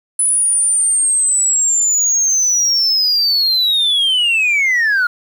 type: linear sweep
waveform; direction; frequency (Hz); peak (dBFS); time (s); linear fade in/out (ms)
sine; down; 10050 to 1396.9; -9; 0.19-5.07; 5
effects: tanh soft clip ceiling -10 dBFS + 7-bit